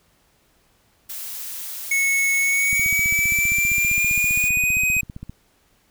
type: noise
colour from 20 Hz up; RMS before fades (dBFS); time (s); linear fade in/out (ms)
blue; -32; 1.09-4.49; 10
type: tone with pitch glide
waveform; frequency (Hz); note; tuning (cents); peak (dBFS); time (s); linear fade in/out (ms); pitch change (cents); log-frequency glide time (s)
square; 2200 to 2513; C#7 to D#7; -14 to +17; -18; 1.91-5.01; 5; +231; 2.38-4.79
type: click train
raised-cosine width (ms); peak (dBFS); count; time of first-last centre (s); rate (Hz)
5; -21; 40; 2.73-5.296; 15.2
effects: pink hiss -61 dBFS RMS until 5.9 s